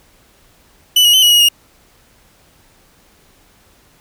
40% pulse tone with pitch steps, 2982 / 2896 / 3053 / 2917 / 2892 / 2854 Hz, F#7 / F#7 / G7 / F#7 / F#7 / F7, +13 / -38 / -46 / -25 / -40 / +37 cents, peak -6 dBFS, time 0.96-1.488 s, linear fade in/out 5 ms, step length 88 ms, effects pink hiss -51 dBFS RMS until 4 s

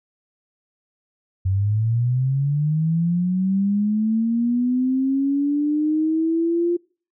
sine linear sweep, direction up, 92.5 to 349.2 Hz, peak -17 dBFS, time 1.45-6.77 s, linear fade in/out 10 ms, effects noise-tail reverb RT60 0.4 s tail -25 dB re dry

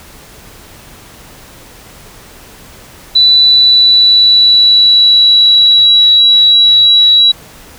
sine tone with pitch glide, 3974 to 3901 Hz, B7 to B7, +10 to -22 cents, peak -3 dBFS, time 3.15-7.32 s, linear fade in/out 10 ms, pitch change -32 cents, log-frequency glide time 3.41-5.86 s, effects pink hiss -36 dBFS RMS until 7.78 s

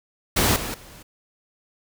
pink noise with level steps, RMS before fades -19 / -30 / -45 dBFS, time 0.36-1.03 s, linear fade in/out 10 ms, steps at 0.56 / 0.74 s, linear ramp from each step 2 ms, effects none

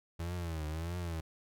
35% pulse tone with vibrato, 82.41 Hz, E2, in tune, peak -34 dBFS, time 0.19-1.21 s, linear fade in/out 10 ms, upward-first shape triangle, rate 1.6 Hz, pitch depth 150 cents each way, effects none

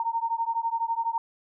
sine beating tone pair, 913 / 925 Hz, A#5 / A#5, -36 / -14 cents, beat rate 12 Hz, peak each -28 dBFS, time 0-1.18 s, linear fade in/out 2 ms, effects none

